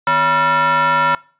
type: ring-modulated tone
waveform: square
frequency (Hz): 202.8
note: G#3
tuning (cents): -41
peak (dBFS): -10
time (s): 0.07-1.15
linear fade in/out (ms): 2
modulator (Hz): 1170
effects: noise-tail reverb RT60 0.4 s tail -22 dB re dry + resampled to 8000 Hz